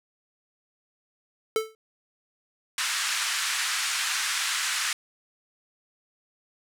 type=tone with exponential decay; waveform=square; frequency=440 Hz; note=A4; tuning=in tune; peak=-19 dBFS; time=1.56-1.75 s; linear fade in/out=1 ms; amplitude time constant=40 ms
type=band-pass noise; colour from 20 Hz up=pink; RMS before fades=-28 dBFS; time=2.78-4.93 s; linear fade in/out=2 ms; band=1300 to 9700 Hz; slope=24 dB/octave
effects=none